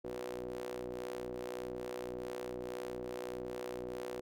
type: ring-modulated tone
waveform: sawtooth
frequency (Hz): 61.74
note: B1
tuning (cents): 0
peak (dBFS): -33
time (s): 0.04-4.21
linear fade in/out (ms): 10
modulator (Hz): 431
effects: none